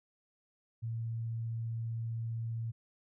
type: tone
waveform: sine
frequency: 114.4 Hz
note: A#2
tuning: 32 cents flat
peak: -34 dBFS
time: 0.82-2.72 s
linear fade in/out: 20 ms
effects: none